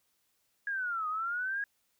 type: linear two-way sweep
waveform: sine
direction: down then up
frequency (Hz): 1661.2 to 1229 to 1661.2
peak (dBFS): -31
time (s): 0.67-1.64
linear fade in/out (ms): 2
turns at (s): 1.08
effects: white hiss -75 dBFS RMS until 1.99 s